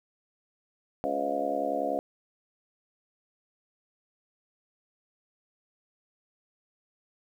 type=harmonic tone with a mistuned harmonic; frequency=70.6 Hz; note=C#2; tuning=32 cents sharp; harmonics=3 / 4 / 5 / 6 / 7 / 8 / 9 / 10; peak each=-44 / -35 / -42 / -40 / -34 / -37 / -32 / -32 dBFS; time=1.04-1.99 s; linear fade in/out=0 ms; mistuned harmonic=7; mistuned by=+40 cents; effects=10-bit